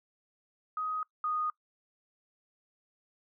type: tone pair in turn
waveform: sine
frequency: 1255 / 1237 Hz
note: D#6 / D#6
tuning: +15 / -10 cents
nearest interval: unison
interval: 25 cents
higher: first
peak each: -31 / -29 dBFS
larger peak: second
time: 0.77-1.03 / 1.24-1.5 s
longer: neither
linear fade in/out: 2 ms
effects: noise-tail reverb RT60 0.1 s tail -22 dB re dry